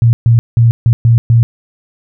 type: tone bursts at uneven times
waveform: sine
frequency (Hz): 116.54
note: A#2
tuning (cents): 0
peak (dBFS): -4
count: 6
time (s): 0.02-0.13 / 0.26-0.39 / 0.57-0.71 / 0.86-0.93 / 1.05-1.18 / 1.3-1.43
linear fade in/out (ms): 0
effects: none